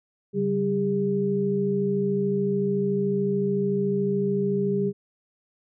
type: tone cluster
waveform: sine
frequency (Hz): 139.1 / 192.8 / 403.7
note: C#3 / G3 / G#4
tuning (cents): +6 / -28 / -49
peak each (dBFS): -31 / -25 / -24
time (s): 0.33-4.93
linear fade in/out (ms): 50
effects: none